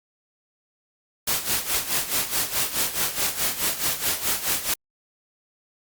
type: noise with tremolo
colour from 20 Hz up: white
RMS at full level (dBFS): -22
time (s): 1.27-4.74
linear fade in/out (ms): 5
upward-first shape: sine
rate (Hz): 4.7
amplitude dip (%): 75
effects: Opus 48 kbps